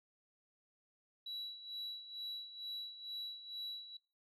sine tone with tremolo, 3919 Hz, B7, 14 cents flat, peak -39 dBFS, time 1.26-3.97 s, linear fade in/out 5 ms, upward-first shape sine, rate 2.2 Hz, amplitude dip 75%, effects noise-tail reverb RT60 0.3 s tail -18 dB re dry + tanh soft clip ceiling -39 dBFS

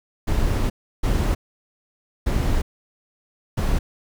brown noise bursts at uneven times, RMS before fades -20 dBFS, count 4, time 0.27-0.7 / 1.03-1.35 / 2.26-2.62 / 3.57-3.79 s, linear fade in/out 10 ms, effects none

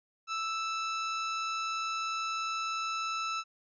sawtooth tone, 1318.5 Hz, E6, in tune, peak -28 dBFS, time 0.27-3.44 s, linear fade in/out 50 ms, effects resampled to 16000 Hz

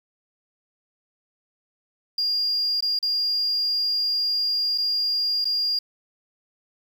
triangle tone with dropouts, 4817 Hz, D8, 43 cents sharp, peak -18 dBFS, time 2.18-5.79 s, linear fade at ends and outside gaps 5 ms, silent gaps 2.807-2.824 / 2.99-3.027 / 4.778-4.782 / 5.445-5.453 s, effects tanh soft clip ceiling -18 dBFS + 8-bit

